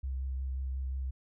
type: tone with vibrato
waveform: sine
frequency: 65.8 Hz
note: C2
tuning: 10 cents sharp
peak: -32 dBFS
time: 0.03-1.11 s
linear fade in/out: 10 ms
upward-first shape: sine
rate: 5.6 Hz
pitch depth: 19 cents each way
effects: none